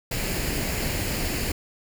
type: noise with comb filter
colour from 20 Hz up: pink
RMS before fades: -27 dBFS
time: 0.11-1.52 s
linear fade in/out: 5 ms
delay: 0.42 ms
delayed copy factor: +0.5
effects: none